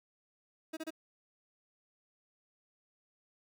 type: tone bursts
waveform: 30% pulse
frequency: 318.5 Hz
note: D#4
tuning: 41 cents sharp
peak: -35 dBFS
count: 3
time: 0.73-0.906 s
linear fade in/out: 10 ms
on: 40 ms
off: 28 ms
effects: none